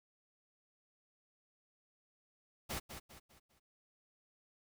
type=noise with echo; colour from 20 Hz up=pink; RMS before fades=-40 dBFS; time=2.69-2.8 s; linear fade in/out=20 ms; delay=200 ms; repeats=4; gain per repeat=-8 dB; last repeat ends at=3.6 s; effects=none